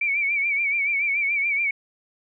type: tone with vibrato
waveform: sine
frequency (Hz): 2292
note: D7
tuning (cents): -43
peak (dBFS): -20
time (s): 0.01-1.71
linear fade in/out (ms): 5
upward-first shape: sine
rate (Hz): 7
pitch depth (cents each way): 73
effects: none